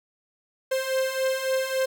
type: beating tone pair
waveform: 45% pulse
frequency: 523.3 / 526.9 Hz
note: C5 / C5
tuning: 0 / +12 cents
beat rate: 3.6 Hz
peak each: -29 / -25 dBFS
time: 0.71-1.86 s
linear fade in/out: 10 ms
effects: none